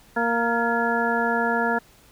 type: harmonic tone with a mistuned harmonic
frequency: 232.7 Hz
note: A#3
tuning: 3 cents flat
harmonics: 1 / 2 / 3 / 4 / 6 / 7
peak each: -27 / -27 / -27 / -27 / -27 / -27 dBFS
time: 0.16-1.79 s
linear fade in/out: 10 ms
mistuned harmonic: 7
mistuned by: +66 cents
effects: pink hiss -54 dBFS RMS until 2.11 s